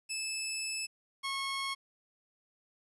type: tone pair in turn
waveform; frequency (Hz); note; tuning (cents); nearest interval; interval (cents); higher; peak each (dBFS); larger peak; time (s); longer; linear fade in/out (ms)
15% pulse; 2618 / 1091.2; E7 / C#6; -13 / -28; octave + minor third; 1515; first; -27; neither; 0.09-0.87 / 1.23-1.75; first; 20
effects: resampled to 24000 Hz + 11-bit